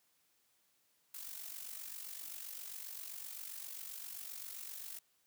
blue noise with amplitude modulation, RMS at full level -44 dBFS, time 1.14-4.99 s, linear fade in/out 5 ms, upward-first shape sine, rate 47.6 Hz, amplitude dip 65%, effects white hiss -75 dBFS RMS until 5.26 s + high-pass 80 Hz 12 dB/octave

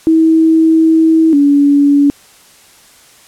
sine tone pair in turn, 322.2 / 285 Hz, E4 / C#4, -39 / +48 cents, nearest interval major second, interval 213 cents, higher first, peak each -5 dBFS, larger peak neither, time 0.07-1.33 / 1.33-2.1 s, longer first, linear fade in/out 0 ms, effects white hiss -43 dBFS RMS until 3.27 s + low-pass 11000 Hz 12 dB/octave

